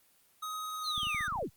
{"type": "tone with pitch glide", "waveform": "square", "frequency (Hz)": [1260, 1222], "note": ["D#6", "D#6"], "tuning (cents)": [21, -32], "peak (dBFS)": -36, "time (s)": [0.42, 1.28], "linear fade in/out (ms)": 10, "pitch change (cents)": -53, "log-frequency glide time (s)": [0.78, 1.03]}
{"type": "linear sweep", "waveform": "sine", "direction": "down", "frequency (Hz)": [4397, 41.53], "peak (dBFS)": -32, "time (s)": [0.83, 1.5], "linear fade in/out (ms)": 50}
{"type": "clicks", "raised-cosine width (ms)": 5, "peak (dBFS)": -33, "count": 10, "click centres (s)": [0.979, 1.032, 1.07, 1.147, 1.208, 1.281, 1.324, 1.358, 1.389, 1.427]}
{"effects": ["white hiss -66 dBFS RMS until 1.56 s", "Opus 24 kbps"]}